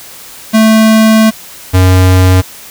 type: tone pair in turn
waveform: square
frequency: 220 / 92.5 Hz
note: A3 / F#2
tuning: 0 / 0 cents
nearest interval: octave + minor third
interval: 1500 cents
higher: first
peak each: -4 dBFS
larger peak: neither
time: 0.53-1.31 / 1.73-2.42 s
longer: first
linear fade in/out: 20 ms
effects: white hiss -31 dBFS RMS until 2.7 s